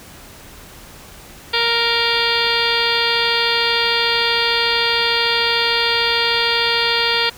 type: harmonic tone with a mistuned harmonic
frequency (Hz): 466.7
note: A#4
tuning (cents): +2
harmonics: 1 / 2 / 3 / 4 / 5 / 6 / 7 / 8 / 9 / 10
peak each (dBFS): -24 / -24 / -24 / -24 / -24 / -24 / -24 / -24 / -24 / -24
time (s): 1.53-7.3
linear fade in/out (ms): 10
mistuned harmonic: 8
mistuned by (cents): -64
effects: pink hiss -40 dBFS RMS until 7.37 s